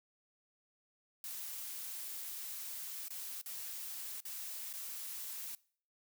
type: noise with dropouts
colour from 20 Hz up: blue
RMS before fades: -44 dBFS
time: 1.24-5.55 s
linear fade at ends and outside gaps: 1 ms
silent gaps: 3.083-3.105 / 3.414-3.46 / 4.204-4.252 / 4.729-4.737 s
effects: noise-tail reverb RT60 0.5 s tail -22 dB re dry